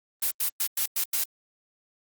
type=noise bursts at uneven times; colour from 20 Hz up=blue; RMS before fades=-26 dBFS; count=6; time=0.22-0.31 / 0.4-0.49 / 0.6-0.67 / 0.77-0.86 / 0.96-1.04 / 1.13-1.24 s; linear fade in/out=5 ms; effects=Opus 32 kbps